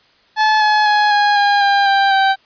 30% pulse tone with pitch steps, 863 / 850.1 / 837.5 / 825 / 812.7 / 800.6 / 788.6 / 776.9 Hz, A5 / G#5 / G#5 / G#5 / G#5 / G5 / G5 / G5, -34 / +40 / +14 / -12 / -38 / +36 / +10 / -16 cents, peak -8 dBFS, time 0.36-2.36 s, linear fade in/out 50 ms, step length 250 ms, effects white hiss -53 dBFS RMS until 2.45 s + resampled to 11025 Hz

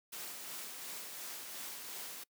white noise with tremolo, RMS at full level -44 dBFS, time 0.12-2.24 s, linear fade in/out 10 ms, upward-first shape sine, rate 2.8 Hz, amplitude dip 30%, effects noise-tail reverb RT60 0.1 s tail -24 dB re dry + high-pass 200 Hz 12 dB/octave

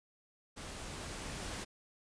pink noise with level ramp, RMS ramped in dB -46 to -41 dBFS, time 0.56-1.65 s, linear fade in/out 20 ms, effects resampled to 22050 Hz

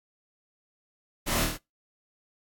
pink noise with echo, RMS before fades -29 dBFS, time 1.26-1.45 s, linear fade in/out 20 ms, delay 26 ms, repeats 5, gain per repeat -2 dB, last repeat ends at 1.58 s, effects noise-tail reverb RT60 0.2 s tail -24 dB re dry + AAC 64 kbps

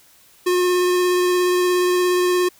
square tone with vibrato, 359.8 Hz, F#4, 48 cents flat, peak -16 dBFS, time 0.46-2.49 s, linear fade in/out 10 ms, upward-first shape sine, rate 17 Hz, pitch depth 11 cents each way, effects white hiss -52 dBFS RMS until 2.59 s

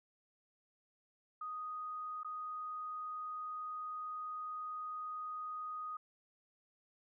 sine tone with dropouts, 1244.5 Hz, D#6, in tune, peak -40 dBFS, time 1.41-5.97 s, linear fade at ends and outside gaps 5 ms, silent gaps 2.233-2.246 s, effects none

